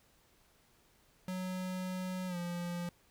square tone with pitch glide, 184.6 to 174.24 Hz, F#3 to F3, -4 to -4 cents, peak -37 dBFS, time 1.28-2.89 s, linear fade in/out 2 ms, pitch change -100 cents, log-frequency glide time 2.27-2.37 s, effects pink hiss -68 dBFS RMS until 3.1 s

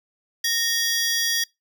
45% pulse tone cluster, 1850 / 3333 / 4748 / 5750 Hz, A#6 / G#7 / D8 / F8, -14 / +5 / +18 / +50 cents, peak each -26 dBFS, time 0.44-1.44 s, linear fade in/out 5 ms, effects noise-tail reverb RT60 0.2 s tail -26 dB re dry

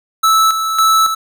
square tone with tremolo, 1311 Hz, E6, 10 cents flat, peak -9 dBFS, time 0.23-1.15 s, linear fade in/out 10 ms, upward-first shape square, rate 1.8 Hz, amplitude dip 55%, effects none

